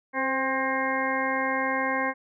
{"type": "harmonic tone with a mistuned harmonic", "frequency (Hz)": 265.8, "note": "C4", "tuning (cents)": 27, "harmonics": [1, 2, 3, 4, 6, 7, 8], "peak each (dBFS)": [-32, -31, -32, -30, -32, -33, -32], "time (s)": [0.13, 2.14], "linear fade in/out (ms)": 50, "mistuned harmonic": 2, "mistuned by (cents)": -21, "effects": []}